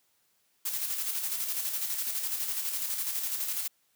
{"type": "noise with tremolo", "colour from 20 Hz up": "blue", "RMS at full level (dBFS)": -31, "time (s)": [0.65, 3.68], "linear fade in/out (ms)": 10, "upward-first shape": "square", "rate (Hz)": 12, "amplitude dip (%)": 40, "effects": ["white hiss -71 dBFS RMS until 3.95 s", "high-pass 80 Hz 12 dB/octave"]}